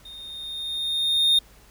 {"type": "tone with level ramp", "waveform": "triangle", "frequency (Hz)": 3673, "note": "A#7", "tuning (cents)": -26, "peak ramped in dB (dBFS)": [-38, -13], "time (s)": [0.05, 1.39], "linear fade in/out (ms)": 5, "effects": ["added 50 Hz sine -53 dBFS peak until 1.7 s", "pink hiss -54 dBFS RMS until 1.7 s"]}